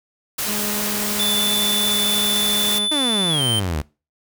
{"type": "noise", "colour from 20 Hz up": "white", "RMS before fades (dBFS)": -24, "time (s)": [0.38, 2.79], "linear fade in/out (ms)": 10}
{"type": "tone", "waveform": "sawtooth", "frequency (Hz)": 207.7, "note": "G#3", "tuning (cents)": 0, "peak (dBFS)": -22, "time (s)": [0.45, 2.89], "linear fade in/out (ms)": 50}
{"type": "tone with pitch glide", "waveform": "square", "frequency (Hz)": [3501, 3119], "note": ["A7", "G7"], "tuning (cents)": [-9, -9], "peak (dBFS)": -19, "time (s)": [1.19, 3.6], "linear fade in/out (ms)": 10, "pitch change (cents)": -200, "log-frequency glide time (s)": [3.29, 3.42]}
{"type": "exponential sweep", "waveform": "sawtooth", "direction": "down", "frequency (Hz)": [315.5, 70.6], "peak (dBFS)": -17, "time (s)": [2.91, 3.82], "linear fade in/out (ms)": 10}
{"effects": ["noise-tail reverb RT60 0.3 s tail -22 dB re dry"]}